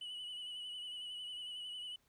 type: tone with vibrato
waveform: sine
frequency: 2960 Hz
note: F#7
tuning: in tune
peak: -40 dBFS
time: 0.01-1.96 s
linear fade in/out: 5 ms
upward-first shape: sine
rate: 11 Hz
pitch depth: 37 cents each way
effects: tanh soft clip ceiling -42 dBFS + pink hiss -75 dBFS RMS until 2.08 s